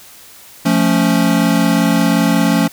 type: chord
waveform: square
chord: F augmented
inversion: none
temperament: equal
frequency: 174.61 / 220 / 277.2 Hz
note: F3 / A3 / C#4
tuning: 0 / 0 / 0 cents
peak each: -16 dBFS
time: 0.65-2.68 s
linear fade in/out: 10 ms
effects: white hiss -40 dBFS RMS until 2.72 s